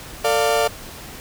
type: chord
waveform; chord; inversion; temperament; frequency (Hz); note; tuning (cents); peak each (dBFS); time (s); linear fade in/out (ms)
35% pulse; D minor; second; equal with one note detuned; 449.2 / 587.3 / 698.5; A4 / D5 / F5; +36 / 0 / 0; -19; 0.24-0.68; 10
effects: pink hiss -37 dBFS RMS until 1.2 s